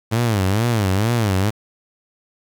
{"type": "tone with vibrato", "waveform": "sawtooth", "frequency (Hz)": 106.1, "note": "G#2", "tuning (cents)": 38, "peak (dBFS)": -12, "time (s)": [0.11, 1.51], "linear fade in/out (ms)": 20, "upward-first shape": "sine", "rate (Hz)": 2.2, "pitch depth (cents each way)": 220, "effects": ["7-bit"]}